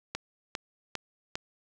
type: click train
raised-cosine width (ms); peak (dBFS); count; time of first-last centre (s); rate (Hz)
0.2; -15; 4; 0.15-1.355; 2.49
effects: none